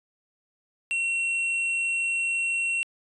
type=tone with tanh clipping; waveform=triangle; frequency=2726 Hz; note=F7; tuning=43 cents flat; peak=-25 dBFS; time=0.91-2.83 s; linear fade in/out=0 ms; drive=10 dB; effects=resampled to 24000 Hz